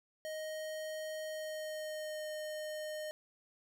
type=tone with pitch glide; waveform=square; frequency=624 to 614 Hz; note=D#5 to D#5; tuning=+5 to -23 cents; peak=-40 dBFS; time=0.25-3.11 s; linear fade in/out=0 ms; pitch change=-28 cents; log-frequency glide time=1.26-2.28 s; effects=none